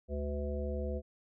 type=harmonic tone with a mistuned harmonic; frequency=72.1 Hz; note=D2; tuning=31 cents flat; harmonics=1 / 3 / 5 / 7 / 9; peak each=-35 / -42 / -43 / -40 / -45 dBFS; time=0.08-1.02 s; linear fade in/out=50 ms; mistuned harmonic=5; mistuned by=+56 cents; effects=none